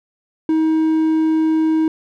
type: tone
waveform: triangle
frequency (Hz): 317.2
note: D#4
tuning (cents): +33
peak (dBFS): -11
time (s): 0.49-1.88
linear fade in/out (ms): 2
effects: none